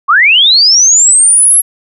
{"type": "linear sweep", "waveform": "sine", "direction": "up", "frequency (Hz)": [1046.5, 11340], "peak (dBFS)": -3, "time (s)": [0.08, 1.62], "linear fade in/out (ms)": 20, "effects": []}